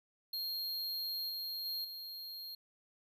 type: tone with level steps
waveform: square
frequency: 4232 Hz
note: C8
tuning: 19 cents sharp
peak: -37 / -39 / -37 / -44 dBFS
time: 0.33-2.55 s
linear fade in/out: 5 ms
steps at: 1.29 / 1.65 / 1.84 s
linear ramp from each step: 10 ms
effects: none